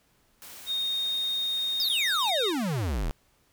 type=high-pass noise; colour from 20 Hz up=white; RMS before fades=-45 dBFS; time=0.42-2.3 s; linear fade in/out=0 ms; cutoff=140 Hz; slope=12 dB/octave
type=tone; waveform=sine; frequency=3700 Hz; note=A#7; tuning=14 cents flat; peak=-26 dBFS; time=0.66-2.53 s; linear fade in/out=50 ms
type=exponential sweep; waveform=square; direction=down; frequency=5290 to 34.5 Hz; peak=-27 dBFS; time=1.8-3.11 s; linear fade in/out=0 ms
effects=pink hiss -66 dBFS RMS until 3.52 s